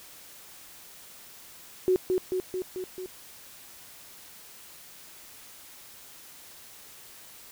sine tone with echo, 370 Hz, F#4, in tune, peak -19 dBFS, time 1.88-1.96 s, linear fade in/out 0 ms, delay 220 ms, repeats 5, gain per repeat -3 dB, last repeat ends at 3.06 s, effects white hiss -49 dBFS RMS until 7.51 s

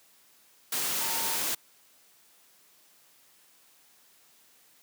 sine tone in noise, 912 Hz, A#5, 38 cents flat, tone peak -38 dBFS, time 1.01-1.36 s, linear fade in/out 5 ms, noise white, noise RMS -30 dBFS, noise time 0.72-1.55 s, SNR -11 dB, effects white hiss -61 dBFS RMS until 4.82 s + high-pass 150 Hz 12 dB/octave

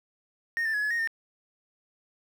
triangle tone with pitch steps, 1847 / 1777 / 1686 / 1704 / 1862 / 1816 Hz, A#6 / A6 / G#6 / G#6 / A#6 / A#6, -16 / +17 / +26 / +44 / -2 / -46 cents, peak -23 dBFS, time 0.57-1.074 s, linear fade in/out 0 ms, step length 84 ms, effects tanh soft clip ceiling -19 dBFS + 9-bit

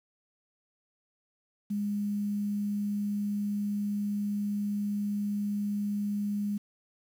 sine tone with quantisation, 205 Hz, G#3, 22 cents flat, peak -28 dBFS, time 1.7-6.58 s, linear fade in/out 10 ms, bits 9, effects none

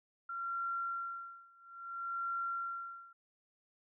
sine tone with tremolo, 1372 Hz, F6, 31 cents flat, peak -34 dBFS, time 0.29-3.13 s, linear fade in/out 5 ms, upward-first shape sine, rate 0.6 Hz, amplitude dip 95%, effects none

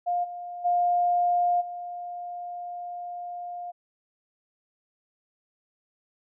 sine tone with level steps, 706 Hz, F5, 19 cents sharp, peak -23 / -34 / -20 / -33 dBFS, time 0.06-3.72 s, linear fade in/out 20 ms, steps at 0.23 / 0.64 / 1.6 s, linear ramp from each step 20 ms, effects none

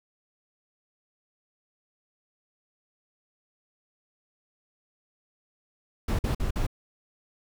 brown noise bursts, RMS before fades -26 dBFS, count 4, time 6.08-6.667 s, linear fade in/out 5 ms, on 110 ms, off 49 ms, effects none

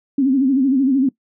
sine tone with vibrato, 267.7 Hz, C4, 40 cents sharp, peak -12 dBFS, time 0.18-1.09 s, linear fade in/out 5 ms, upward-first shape sine, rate 13 Hz, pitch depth 100 cents each way, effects noise-tail reverb RT60 0.1 s tail -20 dB re dry

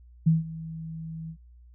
sine tone with ADSR envelope, 161.6 Hz, E3, 34 cents flat, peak -15 dBFS, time 0.26-1.37 s, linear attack 13 ms, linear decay 160 ms, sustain -19 dB, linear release 75 ms, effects added 60 Hz sine -49 dBFS peak until 1.74 s

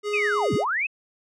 square tone with tremolo, 415.3 Hz, G#4, in tune, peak -24 dBFS, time 0.03-0.65 s, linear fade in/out 50 ms, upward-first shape triangle, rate 10 Hz, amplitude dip 25%
sine linear two-way sweep, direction down then up, 2652 to 90.8 to 2652 Hz, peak -22 dBFS, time 0.13-0.87 s, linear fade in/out 10 ms, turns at 0.54 s
effects low-pass 7000 Hz 12 dB/octave

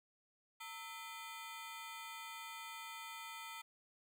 20% pulse ring-modulated tone, 1108.7 Hz, C#6, in tune, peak -39 dBFS, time 0.6-3.62 s, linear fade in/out 10 ms, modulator 197 Hz, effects none

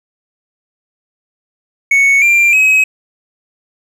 triangle tone with pitch steps, 2217 / 2376 / 2547 Hz, C#7 / D7 / D#7, 0 / +20 / +40 cents, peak -5 dBFS, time 1.91-2.84 s, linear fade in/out 5 ms, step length 310 ms, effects none

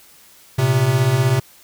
square beating tone pair, 115.5 / 131.5 Hz, A#2 / C3, -16 / +9 cents, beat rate 16 Hz, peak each -20 / -16 dBFS, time 0.58-1.4 s, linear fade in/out 10 ms, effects white hiss -48 dBFS RMS until 1.63 s

